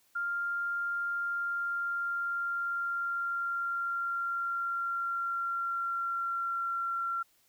sine tone with pitch glide, 1396.9 to 1368.2 Hz, F6 to F6, 0 to -36 cents, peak -30 dBFS, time 0.15-7.23 s, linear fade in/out 10 ms, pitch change -36 cents, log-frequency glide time 1.12-6.95 s, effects white hiss -68 dBFS RMS until 7.48 s

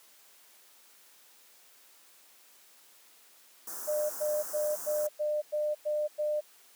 white band-stop noise, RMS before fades -40 dBFS, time 3.67-5.07 s, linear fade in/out 5 ms, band 1600 to 5600 Hz, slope 48 dB/octave
sine tone bursts, 601 Hz, D5, 40 cents sharp, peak -27 dBFS, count 8, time 3.87-6.41 s, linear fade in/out 20 ms, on 230 ms, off 100 ms
effects white hiss -59 dBFS RMS until 6.75 s + high-pass 300 Hz 12 dB/octave

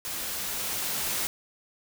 white noise with level ramp, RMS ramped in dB -34 to -29 dBFS, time 0.05-1.27 s, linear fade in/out 0 ms, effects none

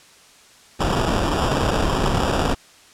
pink noise with sample-and-hold, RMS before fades -20 dBFS, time 0.79-2.55 s, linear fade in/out 20 ms, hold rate 2100 Hz, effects white hiss -49 dBFS RMS until 2.93 s + low-pass 8000 Hz 12 dB/octave

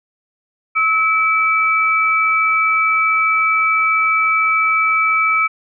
sine tone pair together, 1297.6 / 2307 Hz, E6 / D7, -28 / -31 cents, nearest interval minor seventh, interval 997 cents, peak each -15 dBFS, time 0.75-5.48 s, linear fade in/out 20 ms, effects none

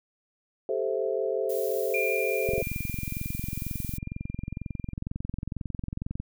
sine chord, A minor seventh, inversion third, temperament equal with one note detuned, 392 / 437.5 / 523.3 / 659.3 Hz, G4 / A4 / C5 / E5, 0 / -10 / 0 / 0 cents, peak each -31 / -30 / -30 / -34 dBFS, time 0.69-2.62 s, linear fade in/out 2 ms
violet noise, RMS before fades -39 dBFS, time 1.49-3.98 s, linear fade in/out 10 ms
sine tone with exponential decay, 2396 Hz, D7, 34 cents sharp, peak -26 dBFS, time 1.94-4.93 s, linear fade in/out 2 ms, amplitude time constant 650 ms
click train, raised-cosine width 5 ms, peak -20 dBFS, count 83, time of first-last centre 2.49-6.2 s, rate 22.1 Hz
effects none

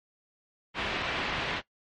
white low-pass noise, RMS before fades -32 dBFS, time 0.74-1.62 s, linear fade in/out 50 ms, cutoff 3100 Hz, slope 24 dB/octave, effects noise-tail reverb RT60 0.1 s tail -18 dB re dry + MP3 48 kbps

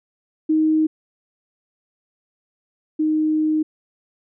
sine tone pair in turn, 313 / 310.1 Hz, D#4 / D#4, +10 / -6 cents, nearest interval unison, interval 16 cents, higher first, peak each -14 / -16 dBFS, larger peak first, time 0.49-0.87 / 2.99-3.63 s, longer second, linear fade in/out 10 ms, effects none

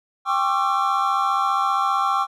triangle tone cluster, 790 / 1086 / 1161 / 1346 Hz, G5 / C#6 / D6 / E6, +13 / -36 / -20 / +36 cents, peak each -22 dBFS, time 0.25-2.27 s, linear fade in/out 50 ms, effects none

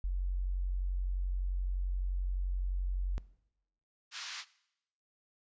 sine tone, 45.8 Hz, F#1, 17 cents flat, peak -30 dBFS, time 0.04-3.18 s, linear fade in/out 0 ms
white band-pass noise, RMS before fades -43 dBFS, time 4.11-4.45 s, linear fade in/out 50 ms, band 1100 to 5800 Hz, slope 24 dB/octave
effects noise-tail reverb RT60 0.8 s tail -20 dB re dry + resampled to 16000 Hz

